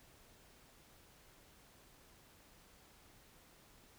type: silence
effects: pink hiss -64 dBFS RMS until 3.98 s